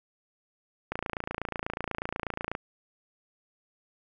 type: click train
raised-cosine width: 0.5 ms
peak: -16 dBFS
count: 47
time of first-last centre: 0.92-2.551 s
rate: 28.2 Hz
effects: none